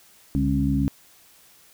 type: harmonic tone with a mistuned harmonic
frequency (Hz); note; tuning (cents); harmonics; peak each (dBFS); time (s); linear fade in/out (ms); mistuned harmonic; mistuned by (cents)
68.3; C#2; -25; 1 / 2 / 3 / 4; -26 / -25 / -26 / -23; 0.35-0.88; 0; 2; +76
effects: white hiss -54 dBFS RMS until 1.73 s